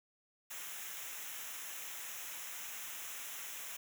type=noise with comb filter; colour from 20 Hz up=white; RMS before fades=-45 dBFS; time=0.5-3.77 s; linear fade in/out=10 ms; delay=0.22 ms; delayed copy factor=-0.75; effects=none